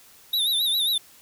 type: tone with vibrato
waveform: square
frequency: 3729 Hz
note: A#7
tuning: in tune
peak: -21 dBFS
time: 0.33-0.98 s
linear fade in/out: 5 ms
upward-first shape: sine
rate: 7.4 Hz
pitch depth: 100 cents each way
effects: white hiss -52 dBFS RMS until 1.21 s